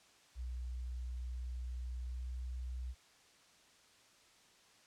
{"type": "tone with pitch glide", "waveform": "sine", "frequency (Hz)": [61.74, 62.53], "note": ["B1", "B1"], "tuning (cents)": [0, 22], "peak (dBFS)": -39, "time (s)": [0.35, 2.95], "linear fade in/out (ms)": 50, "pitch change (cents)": 22, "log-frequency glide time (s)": [2.03, 2.27], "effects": ["white hiss -65 dBFS RMS until 4.86 s", "low-pass 7000 Hz 12 dB/octave"]}